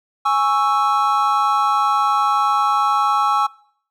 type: chord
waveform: triangle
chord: C# minor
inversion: second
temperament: equal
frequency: 830.6 / 1108.7 / 1318.5 Hz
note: G#5 / C#6 / E6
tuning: 0 / 0 / 0 cents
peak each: -17 dBFS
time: 0.25-3.47 s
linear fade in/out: 10 ms
effects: noise-tail reverb RT60 0.6 s tail -23 dB re dry